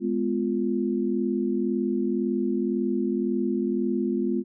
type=chord; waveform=sine; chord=F diminished; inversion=first; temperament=just; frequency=209.5 / 251.4 / 349.2 Hz; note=Ab3 / Cb4 / F4; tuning=+15 / +31 / 0 cents; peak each=-27 dBFS; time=0-4.44 s; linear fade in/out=50 ms; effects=none